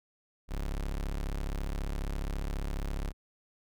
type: tone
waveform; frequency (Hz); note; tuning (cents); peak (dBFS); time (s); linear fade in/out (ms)
35% pulse; 34.65; C#1; 0; -30; 0.48-3.13; 50
effects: none